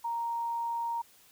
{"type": "tone", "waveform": "sine", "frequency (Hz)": 932.3, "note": "A#5", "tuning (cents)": 0, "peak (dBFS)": -30, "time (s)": [0.04, 1.02], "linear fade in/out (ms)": 10, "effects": ["white hiss -60 dBFS RMS until 1.31 s"]}